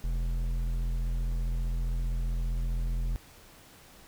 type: tone with hard clipping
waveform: triangle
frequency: 42.39 Hz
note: E1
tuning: 49 cents sharp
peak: -29 dBFS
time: 0.04-3.16 s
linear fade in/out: 0 ms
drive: 12 dB
effects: pink hiss -54 dBFS RMS until 4.07 s